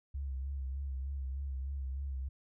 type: tone with vibrato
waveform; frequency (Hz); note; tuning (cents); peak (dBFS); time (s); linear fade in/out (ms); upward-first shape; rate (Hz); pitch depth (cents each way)
sine; 67.6; C#2; -43; -35; 0.14-2.29; 10; sine; 3.3; 56
effects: none